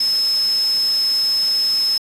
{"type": "tone in noise", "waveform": "sine", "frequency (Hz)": 5190, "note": "E8", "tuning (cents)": -28, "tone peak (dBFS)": -15, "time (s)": [0, 1.98], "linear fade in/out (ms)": 5, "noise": "white", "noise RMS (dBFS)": -32, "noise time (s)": [0, 1.98], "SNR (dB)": 14, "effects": ["resampled to 32000 Hz"]}